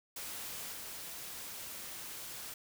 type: noise with level steps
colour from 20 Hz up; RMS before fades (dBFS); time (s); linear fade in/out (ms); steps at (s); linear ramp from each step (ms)
white; -43 / -45; 0.16-2.54; 5; 0.72; 2
effects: none